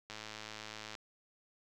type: click train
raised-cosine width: 0.2 ms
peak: -27 dBFS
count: 93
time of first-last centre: 0.1-0.952 s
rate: 108 Hz
effects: none